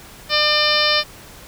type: harmonic tone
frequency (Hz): 600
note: D5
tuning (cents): +37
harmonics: 1 / 2 / 3 / 4 / 5 / 6 / 7 / 8 / 9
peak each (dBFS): -23 / -23 / -23 / -23 / -23 / -23 / -23 / -23 / -23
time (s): 0.29-1.04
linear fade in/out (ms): 50
effects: pink hiss -41 dBFS RMS until 1.47 s